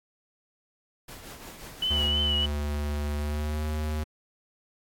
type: noise with tremolo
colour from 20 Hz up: pink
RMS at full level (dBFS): -42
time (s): 1.08-2.09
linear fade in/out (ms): 5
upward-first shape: triangle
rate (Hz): 5.6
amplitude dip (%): 50
type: tone with vibrato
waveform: sine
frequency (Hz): 2982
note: F#7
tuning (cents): +13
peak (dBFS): -24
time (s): 1.82-2.46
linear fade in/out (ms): 5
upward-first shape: triangle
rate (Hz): 3.2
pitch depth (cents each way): 49
type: tone with pitch glide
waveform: square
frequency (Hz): 73.42 to 76.63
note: D2 to D#2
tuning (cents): 0 to -26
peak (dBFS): -28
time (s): 1.9-4.04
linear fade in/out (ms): 10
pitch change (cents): +74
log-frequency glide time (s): 3.15-3.66
effects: AAC 64 kbps